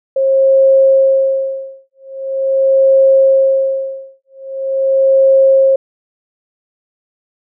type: tone with tremolo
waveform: sine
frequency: 537 Hz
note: C5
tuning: 45 cents sharp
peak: -5 dBFS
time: 0.16-5.76 s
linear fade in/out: 5 ms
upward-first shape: sine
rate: 0.43 Hz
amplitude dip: 100%
effects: none